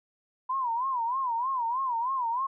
sine tone with vibrato, 993 Hz, B5, 9 cents sharp, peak -26 dBFS, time 0.49-2.47 s, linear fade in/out 10 ms, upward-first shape sine, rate 3.2 Hz, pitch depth 150 cents each way, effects none

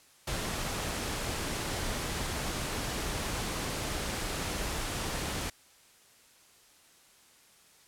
pink noise, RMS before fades -34 dBFS, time 0.27-5.5 s, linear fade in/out 5 ms, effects white hiss -60 dBFS RMS until 7.87 s + low-pass 11000 Hz 12 dB/octave

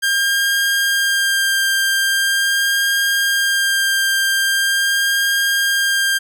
sawtooth tone with vibrato, 1600 Hz, G6, 35 cents sharp, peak -11 dBFS, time 0.02-6.19 s, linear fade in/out 20 ms, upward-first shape sine, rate 0.42 Hz, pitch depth 12 cents each way, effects none

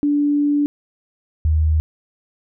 sine tone pair in turn, 290.7 / 78.07 Hz, D4 / D#2, -18 / +6 cents, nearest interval octave + major seventh, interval 2276 cents, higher first, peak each -14 / -13 dBFS, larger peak second, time 0.03-0.66 / 1.45-1.8 s, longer first, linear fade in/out 0 ms, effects none

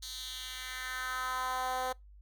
10% pulse tone with high-pass filter sweep, 256.1 Hz, C4, 37 cents flat, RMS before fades -37 dBFS, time 0.02-1.93 s, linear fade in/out 10 ms, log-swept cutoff 4500 to 590 Hz, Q 2.4, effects noise-tail reverb RT60 0.2 s tail -26 dB re dry + added 50 Hz sine -52 dBFS peak until 2.21 s

